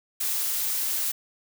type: noise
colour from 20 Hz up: blue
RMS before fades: -27 dBFS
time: 0.2-1.12 s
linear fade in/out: 10 ms
effects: none